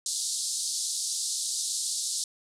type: band-pass noise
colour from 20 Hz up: white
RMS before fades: -31 dBFS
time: 0.06-2.24 s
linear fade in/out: 2 ms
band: 3900 to 9600 Hz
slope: 48 dB/octave
effects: none